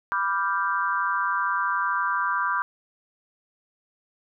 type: chord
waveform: sine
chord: G dominant seventh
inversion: first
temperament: equal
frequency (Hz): 987.8 / 1174.7 / 1396.9 / 1568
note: B5 / D6 / F6 / G6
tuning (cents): 0 / 0 / 0 / 0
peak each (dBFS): -28 / -26 / -30 / -28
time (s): 0.12-2.62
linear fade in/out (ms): 0
effects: none